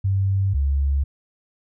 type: tone pair in turn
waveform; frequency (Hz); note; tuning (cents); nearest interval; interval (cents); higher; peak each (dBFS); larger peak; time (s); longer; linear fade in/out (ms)
sine; 97.2 / 69.6; G2 / C#2; -14 / +8; tritone; 578; first; -17; neither; 0.04-0.54 / 0.54-1.04; neither; 10
effects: none